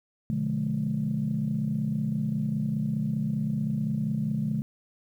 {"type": "chord", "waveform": "sine", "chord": "B diminished seventh", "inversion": "none", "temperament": "just", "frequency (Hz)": [123.47, 148.16, 177.8, 213.4], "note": ["B2", "D3", "F3", "Ab3"], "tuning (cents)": [0, 16, 31, 47], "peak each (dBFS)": [-34, -29, -34, -28], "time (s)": [0.3, 4.62], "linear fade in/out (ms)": 0, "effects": ["tanh soft clip ceiling -17 dBFS", "10-bit"]}